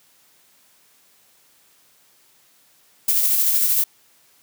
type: noise with tremolo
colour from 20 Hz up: violet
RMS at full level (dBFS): -17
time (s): 3.08-3.84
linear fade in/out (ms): 5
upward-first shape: sine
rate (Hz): 13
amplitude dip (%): 30
effects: white hiss -57 dBFS RMS until 4.42 s + high-pass 100 Hz 12 dB/octave